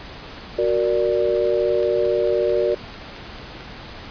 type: chord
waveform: sine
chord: Gb augmented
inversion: none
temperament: equal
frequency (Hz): 370 / 466.2 / 587.3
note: Gb4 / Bb4 / D5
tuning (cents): 0 / 0 / 0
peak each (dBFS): -21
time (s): 0.58-2.75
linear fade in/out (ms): 10
type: click train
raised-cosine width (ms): 0.2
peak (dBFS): -21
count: 9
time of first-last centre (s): 1.83-3.608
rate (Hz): 4.5
effects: pink hiss -37 dBFS RMS until 4.1 s + resampled to 11025 Hz